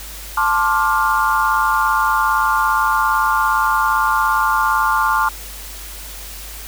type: chord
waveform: sine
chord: D minor seventh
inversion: second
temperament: just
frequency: 881 / 1057.2 / 1174.7 / 1409.6 Hz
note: A5 / C6 / D6 / F6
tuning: +2 / +18 / 0 / +16 cents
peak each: -19 dBFS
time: 0.37-5.29 s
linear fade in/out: 5 ms
effects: added 50 Hz sine -34 dBFS peak until 6.67 s + white hiss -34 dBFS RMS until 6.67 s